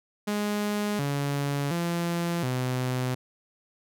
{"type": "tone with pitch steps", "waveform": "sawtooth", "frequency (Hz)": [207.6, 141.9, 171.1, 127.2], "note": ["G#3", "C#3", "F3", "C3"], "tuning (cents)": [0, 41, -35, -48], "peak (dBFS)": -22, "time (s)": [0.27, 3.15], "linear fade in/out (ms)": 10, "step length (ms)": 720, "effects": []}